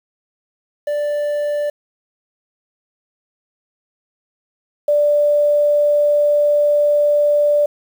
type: tone pair in turn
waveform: triangle / sine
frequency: 587.3 / 587.3 Hz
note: D5 / D5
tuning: 0 / 0 cents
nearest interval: unison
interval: 0 cents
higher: neither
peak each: -15 / -11 dBFS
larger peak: second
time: 0.87-1.7 / 4.88-7.66 s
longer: second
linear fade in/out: 5 ms
effects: 7-bit